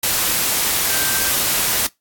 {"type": "tone in noise", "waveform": "sine", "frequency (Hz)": 1568, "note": "G6", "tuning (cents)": 0, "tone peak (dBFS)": -27, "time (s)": [0.9, 1.31], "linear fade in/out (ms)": 5, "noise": "white", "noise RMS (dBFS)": -18, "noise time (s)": [0.03, 1.87], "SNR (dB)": -12, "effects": ["noise-tail reverb RT60 0.2 s tail -24 dB re dry", "AAC 64 kbps"]}